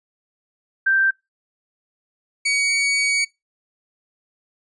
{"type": "tone pair in turn", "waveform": ["sine", "sawtooth"], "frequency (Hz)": [1568, 2251], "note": ["G6", "C#7"], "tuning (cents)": [0, 26], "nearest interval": "tritone", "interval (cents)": 626, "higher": "second", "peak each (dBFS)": [-14, -14], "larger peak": "neither", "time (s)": [[0.86, 1.11], [2.45, 3.25]], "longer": "second", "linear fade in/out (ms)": 10, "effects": ["noise-tail reverb RT60 0.2 s tail -23 dB re dry", "resampled to 22050 Hz"]}